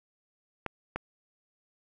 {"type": "clicks", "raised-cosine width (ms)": 0.5, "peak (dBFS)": -17, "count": 2, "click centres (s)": [0.663, 0.96], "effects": []}